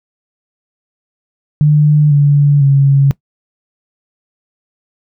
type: tone with pitch steps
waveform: sine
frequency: 149.6 / 144 / 138.62 Hz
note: D3 / D3 / C#3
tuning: +32 / -34 / 0 cents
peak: -5 dBFS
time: 1.61-3.11 s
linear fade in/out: 0 ms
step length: 500 ms
effects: noise-tail reverb RT60 0.1 s tail -20 dB re dry